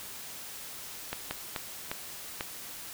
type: slowing click train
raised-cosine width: 0.3 ms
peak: -16 dBFS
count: 5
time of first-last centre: 1.13-2.409 s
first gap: 180 ms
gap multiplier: 1.4
effects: white hiss -43 dBFS RMS until 2.93 s